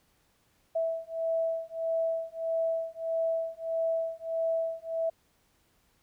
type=beating tone pair; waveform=sine; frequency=655 / 656.6 Hz; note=E5 / E5; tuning=-11 / -7 cents; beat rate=1.6 Hz; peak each=-31 dBFS; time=0.75-5.1 s; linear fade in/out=10 ms; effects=pink hiss -69 dBFS RMS until 6.02 s